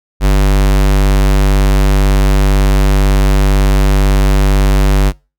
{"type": "tone", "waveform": "square", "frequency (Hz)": 49, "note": "G1", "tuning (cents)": 0, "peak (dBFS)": -7, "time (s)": [0.2, 5.13], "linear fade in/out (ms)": 50, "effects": ["noise-tail reverb RT60 0.3 s tail -25 dB re dry"]}